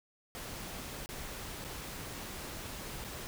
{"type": "noise with dropouts", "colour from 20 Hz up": "pink", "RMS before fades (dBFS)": -43, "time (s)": [0.35, 3.27], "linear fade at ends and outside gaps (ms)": 0, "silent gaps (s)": [[1.06, 1.09], [1.642, 1.648], [3.042, 3.046]], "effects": []}